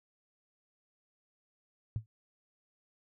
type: tone with exponential decay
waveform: sine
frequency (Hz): 110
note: A2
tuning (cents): 0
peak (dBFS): -27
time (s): 1.96-2.06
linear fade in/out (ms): 0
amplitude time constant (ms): 20
effects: none